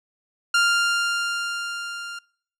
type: tone with level ramp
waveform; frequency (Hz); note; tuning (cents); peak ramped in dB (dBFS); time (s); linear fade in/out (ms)
sawtooth; 1396.9; F6; 0; -12 to -29; 0.54-2.19; 5
effects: noise-tail reverb RT60 0.6 s tail -25 dB re dry + low-pass 8000 Hz 12 dB/octave